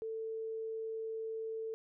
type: tone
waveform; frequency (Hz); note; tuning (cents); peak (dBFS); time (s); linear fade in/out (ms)
sine; 445.2; A4; +20; -37; 0.02-1.74; 0
effects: none